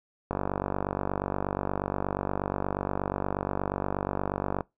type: click train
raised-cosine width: 1 ms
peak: -14 dBFS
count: 209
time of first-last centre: 0.31-4.608 s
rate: 48.4 Hz
effects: noise-tail reverb RT60 0.2 s tail -23 dB re dry